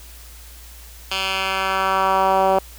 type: tone with band-pass filter sweep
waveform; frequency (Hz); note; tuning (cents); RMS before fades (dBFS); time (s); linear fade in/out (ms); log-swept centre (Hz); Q
10% pulse; 191.3; G3; -42; -19; 1.11-2.59; 5; 3300 to 630; 1.6
effects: added 58 Hz sine -40 dBFS peak until 2.78 s + white hiss -44 dBFS RMS until 2.78 s